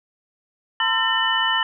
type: tone cluster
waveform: sine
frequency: 904 / 1020 / 1344 / 1805 / 2987 Hz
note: A5 / C6 / E6 / A6 / F#7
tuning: +47 / -44 / +33 / +44 / +16 cents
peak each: -26 / -26 / -28 / -22 / -22 dBFS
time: 0.8-1.63 s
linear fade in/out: 2 ms
effects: none